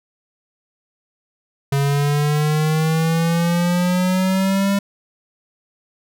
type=exponential sweep; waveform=square; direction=up; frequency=138.59 to 199.9 Hz; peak=-16 dBFS; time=1.72-4.79 s; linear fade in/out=5 ms; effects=none